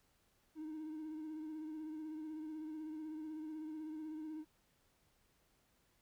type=tone with vibrato; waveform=triangle; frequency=311.1 Hz; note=D#4; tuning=in tune; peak=-40 dBFS; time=0.55-4.45 s; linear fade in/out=50 ms; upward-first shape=triangle; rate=16 Hz; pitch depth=46 cents each way; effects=tanh soft clip ceiling -38 dBFS + pink hiss -75 dBFS RMS until 6.01 s